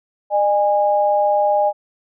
sine tone pair together, 606 / 821.6 Hz, D#5 / G#5, -46 / -19 cents, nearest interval perfect fourth, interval 527 cents, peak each -16 dBFS, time 0.3-1.73 s, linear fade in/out 50 ms, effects none

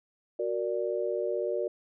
sine chord, Gb augmented, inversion none, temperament equal, 370 / 466.2 / 587.3 Hz, Gb4 / Bb4 / D5, 0 / 0 / 0 cents, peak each -32 dBFS, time 0.39-1.68 s, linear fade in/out 5 ms, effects none

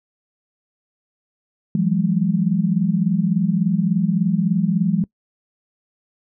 sine tone cluster, 166.8 / 183.4 / 206.9 Hz, E3 / F#3 / G#3, +21 / -15 / -6 cents, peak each -20 dBFS, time 1.75-5.04 s, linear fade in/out 2 ms, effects noise-tail reverb RT60 0.1 s tail -24 dB re dry

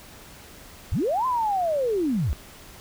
sine linear two-way sweep, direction up then down, 51.91 to 1046.5 to 51.91 Hz, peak -21 dBFS, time 0.92-2.33 s, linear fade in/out 0 ms, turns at 1.26 s, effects pink hiss -46 dBFS RMS until 2.8 s

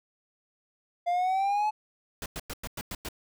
triangle exponential sweep, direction up, 691 to 863 Hz, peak -22 dBFS, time 1.06-1.71 s, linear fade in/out 20 ms
pink noise bursts, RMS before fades -36 dBFS, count 7, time 2.22-3.087 s, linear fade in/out 2 ms, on 39 ms, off 99 ms
effects none

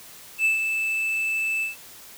triangle tone with ADSR envelope, 2633 Hz, E7, 3 cents flat, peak -15 dBFS, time 0.38-1.76 s, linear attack 68 ms, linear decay 130 ms, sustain -6 dB, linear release 140 ms, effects white hiss -45 dBFS RMS until 2.17 s

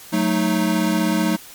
square chord, D# diminished, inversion first, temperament equal with one note detuned, 184.25 / 220 / 311.1 Hz, F#3 / A3 / D#4, -7 / 0 / 0 cents, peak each -22 dBFS, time 0.12-1.37 s, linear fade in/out 20 ms, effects white hiss -41 dBFS RMS until 1.54 s + MP3 96 kbps

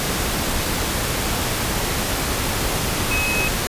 sine tone in noise, 2552 Hz, D#7, 43 cents sharp, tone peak -21 dBFS, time 3.11-3.48 s, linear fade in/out 0 ms, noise pink, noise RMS -22 dBFS, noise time 0-3.67 s, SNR -2 dB, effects resampled to 32000 Hz

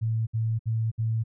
sine tone bursts, 112.2 Hz, A2, 34 cents sharp, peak -23 dBFS, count 4, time 0.01-1.239 s, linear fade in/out 20 ms, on 260 ms, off 63 ms, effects none

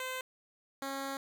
10% pulse tone pair in turn, 515 / 272.8 Hz, C5 / C#4, -28 / -28 cents, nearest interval major seventh, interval 1100 cents, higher first, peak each -28 dBFS, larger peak neither, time 0-0.21 / 0.82-1.17 s, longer second, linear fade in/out 2 ms, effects none

